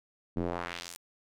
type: tone with band-pass filter sweep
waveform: square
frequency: 43.29 Hz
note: F1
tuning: 14 cents flat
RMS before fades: -36 dBFS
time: 0.36-0.97 s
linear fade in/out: 10 ms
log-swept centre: 240 to 11000 Hz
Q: 1.2
effects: none